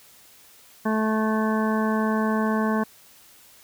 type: harmonic tone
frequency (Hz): 218.1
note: A3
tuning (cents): -15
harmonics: 1 / 2 / 3 / 4 / 5 / 7 / 8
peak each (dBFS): -22 / -29 / -31 / -32 / -30 / -34 / -37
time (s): 0.85-2.84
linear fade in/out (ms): 10
effects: white hiss -52 dBFS RMS until 3.63 s